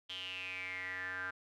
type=tone with band-pass filter sweep; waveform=square; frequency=92.6 Hz; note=F#2; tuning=2 cents sharp; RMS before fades=-42 dBFS; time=0.09-1.31 s; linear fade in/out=10 ms; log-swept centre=3200 to 1500 Hz; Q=9.8; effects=none